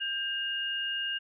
sine tone pair together, 1593 / 2838 Hz, G6 / F7, +27 / +27 cents, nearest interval minor seventh, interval 1000 cents, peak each -35 / -31 dBFS, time 0-1.19 s, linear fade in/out 20 ms, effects none

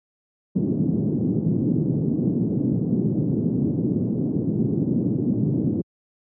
pink band-pass noise, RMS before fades -22 dBFS, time 0.55-5.82 s, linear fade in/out 10 ms, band 130 to 320 Hz, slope 24 dB/octave, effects high-pass 80 Hz 12 dB/octave

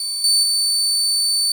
30% pulse tone with level steps, 4524 Hz, C#8, 34 cents sharp, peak -19 / -10 / -13 dBFS, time 0-1.52 s, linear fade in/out 2 ms, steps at 0.24 / 0.43 s, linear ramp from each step 2 ms, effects 7-bit

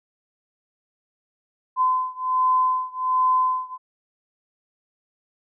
sine beating tone pair, 1022 / 1023.3 Hz, C6 / C6, -41 / -39 cents, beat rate 1.3 Hz, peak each -21 / -22 dBFS, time 1.76-3.78 s, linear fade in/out 50 ms, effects none

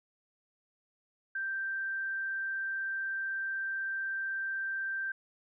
sine tone, 1569 Hz, G6, 1 cent sharp, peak -32 dBFS, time 1.35-5.12 s, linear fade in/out 5 ms, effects none

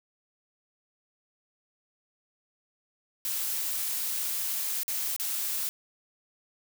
blue noise with dropouts, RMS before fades -31 dBFS, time 3.25-5.69 s, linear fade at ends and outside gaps 0 ms, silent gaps 4.832-4.88 / 5.163-5.198 s, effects none

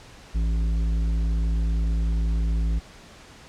sine tone with tanh clipping, 55 Hz, A1, in tune, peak -22 dBFS, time 0.34-2.8 s, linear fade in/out 20 ms, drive 10 dB, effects pink hiss -47 dBFS RMS until 3.48 s + low-pass 7000 Hz 12 dB/octave

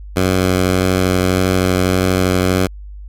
10% pulse tone with vibrato, 92.5 Hz, F#2, in tune, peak -4 dBFS, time 0.16-2.67 s, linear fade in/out 5 ms, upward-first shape sine, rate 1.7 Hz, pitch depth 10 cents each way, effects added 50 Hz sine -29 dBFS peak until 3.08 s + MP3 96 kbps

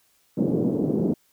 pink band-pass noise, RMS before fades -23 dBFS, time 0.37-1.14 s, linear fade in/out 10 ms, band 170 to 420 Hz, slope 24 dB/octave, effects white hiss -64 dBFS RMS until 1.32 s

